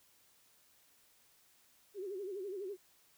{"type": "tone with vibrato", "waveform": "sine", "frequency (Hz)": 388.6, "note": "G4", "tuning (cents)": -15, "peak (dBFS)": -39, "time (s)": [1.94, 2.77], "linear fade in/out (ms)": 50, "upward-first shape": "sine", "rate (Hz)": 12, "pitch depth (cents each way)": 120, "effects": ["white hiss -68 dBFS RMS until 3.17 s"]}